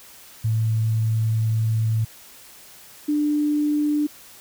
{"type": "tone pair in turn", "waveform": "sine", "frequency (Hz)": [111.2, 296.9], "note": ["A2", "D4"], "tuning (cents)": [19, 19], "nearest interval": "octave + perfect fourth", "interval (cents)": 1700, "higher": "second", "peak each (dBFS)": -18, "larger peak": "neither", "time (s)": [[0.44, 2.05], [3.08, 4.07]], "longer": "first", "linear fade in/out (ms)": 10, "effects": ["white hiss -46 dBFS RMS until 4.4 s"]}